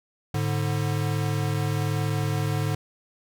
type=tone pair together; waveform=square; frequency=105.65 / 146.83 Hz; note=G#2 / D3; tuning=+30 / 0 cents; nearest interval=tritone; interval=570 cents; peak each=-27 dBFS; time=0.34-2.75 s; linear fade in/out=5 ms; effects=none